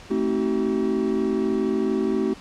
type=chord; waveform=triangle; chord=A diminished seventh; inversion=none; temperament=just; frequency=220 / 264 / 316.8 / 380.2 Hz; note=A3 / C4 / Eb4 / Gb4; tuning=0 / +16 / +31 / +47 cents; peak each=-24 / -25 / -26 / -22 dBFS; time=0.1-2.34 s; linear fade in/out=10 ms; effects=pink hiss -44 dBFS RMS until 2.4 s + low-pass 6000 Hz 12 dB/octave